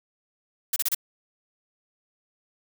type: noise bursts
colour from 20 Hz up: blue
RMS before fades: -24 dBFS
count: 4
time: 0.73-0.948 s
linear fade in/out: 5 ms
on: 32 ms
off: 30 ms
effects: none

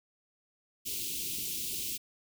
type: band-stop noise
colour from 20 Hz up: white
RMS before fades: -36 dBFS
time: 0.85-1.98 s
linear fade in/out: 20 ms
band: 410 to 2500 Hz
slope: 48 dB/octave
effects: none

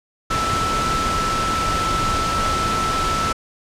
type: tone in noise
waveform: sine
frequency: 1321 Hz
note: E6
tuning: 3 cents sharp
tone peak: -20 dBFS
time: 0.3-3.33 s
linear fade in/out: 10 ms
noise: pink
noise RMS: -23 dBFS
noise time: 0.3-3.33 s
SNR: 0 dB
effects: low-pass 7000 Hz 12 dB/octave

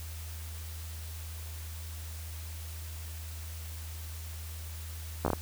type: slowing click train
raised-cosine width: 1 ms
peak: -14 dBFS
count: 5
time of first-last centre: 5.25-5.333 s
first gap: 13 ms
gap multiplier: 1.32
effects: added 80 Hz sine -39 dBFS peak until 5.41 s + white hiss -48 dBFS RMS until 5.41 s

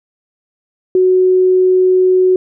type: tone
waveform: sine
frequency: 370 Hz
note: F#4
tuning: in tune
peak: -7 dBFS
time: 0.95-2.36 s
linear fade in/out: 2 ms
effects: none

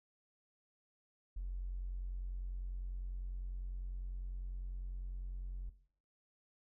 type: tone with level ramp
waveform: triangle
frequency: 45 Hz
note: F#1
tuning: 47 cents flat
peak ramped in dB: -34 to -37 dBFS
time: 1.36-5.7 s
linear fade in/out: 10 ms
effects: noise-tail reverb RT60 0.6 s tail -18 dB re dry + tanh soft clip ceiling -36 dBFS

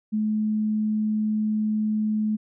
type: tone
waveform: sine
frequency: 214.5 Hz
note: A3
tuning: 44 cents flat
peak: -21 dBFS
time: 0.12-2.37 s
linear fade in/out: 20 ms
effects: none

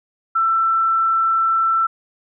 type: tone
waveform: sine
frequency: 1336 Hz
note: E6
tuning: 23 cents sharp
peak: -14 dBFS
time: 0.35-1.87 s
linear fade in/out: 10 ms
effects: none

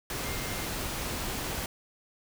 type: tone in noise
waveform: sine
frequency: 2111 Hz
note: C7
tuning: 15 cents sharp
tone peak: -44 dBFS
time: 0.24-0.66 s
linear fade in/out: 2 ms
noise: pink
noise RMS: -34 dBFS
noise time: 0.1-1.66 s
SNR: -13 dB
effects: none

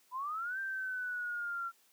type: linear two-way sweep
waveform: sine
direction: up then down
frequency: 977 to 1579 to 1361 Hz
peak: -35 dBFS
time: 0.11-1.72 s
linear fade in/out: 50 ms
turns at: 0.59 s
effects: white hiss -68 dBFS RMS until 1.92 s + high-pass 200 Hz 12 dB/octave

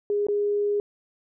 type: tone with dropouts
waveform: sine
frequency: 411 Hz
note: G#4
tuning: 18 cents flat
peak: -21 dBFS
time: 0.1-0.8 s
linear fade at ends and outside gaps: 1 ms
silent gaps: 0.268-0.285 s
effects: none

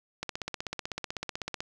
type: click train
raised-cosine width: 0.2 ms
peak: -16 dBFS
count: 23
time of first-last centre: 0.23-1.605 s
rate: 16 Hz
effects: none

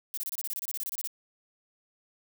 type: noise bursts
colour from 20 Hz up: violet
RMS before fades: -34 dBFS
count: 16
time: 0.14-1.074 s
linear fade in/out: 0 ms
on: 34 ms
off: 26 ms
effects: none

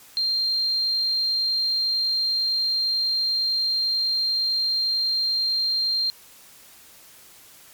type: tone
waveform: sine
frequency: 4183 Hz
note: C8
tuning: 1 cent flat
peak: -20 dBFS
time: 0.17-6.1 s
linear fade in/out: 0 ms
effects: white hiss -49 dBFS RMS until 7.73 s + MP3 96 kbps

